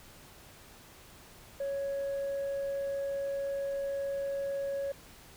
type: tone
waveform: sine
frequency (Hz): 555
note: C#5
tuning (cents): +2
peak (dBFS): -29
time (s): 1.6-4.92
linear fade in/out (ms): 5
effects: tanh soft clip ceiling -30 dBFS + pink hiss -54 dBFS RMS until 5.36 s